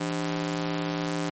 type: ring-modulated tone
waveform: sawtooth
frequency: 230.5 Hz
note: A#3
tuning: 19 cents flat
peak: -20 dBFS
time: 0-1.3 s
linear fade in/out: 10 ms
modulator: 64.2 Hz
effects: MP3 32 kbps